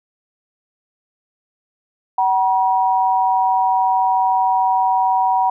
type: tone pair together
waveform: sine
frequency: 756.6 / 959 Hz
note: F#5 / A#5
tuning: +38 / +49 cents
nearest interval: major third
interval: 411 cents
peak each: -16 dBFS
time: 2.18-5.5 s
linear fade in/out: 5 ms
effects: none